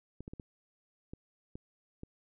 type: clicks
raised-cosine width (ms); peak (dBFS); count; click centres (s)
3; -30; 7; 0.206 / 0.279 / 0.335 / 0.398 / 1.135 / 1.555 / 2.034
effects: none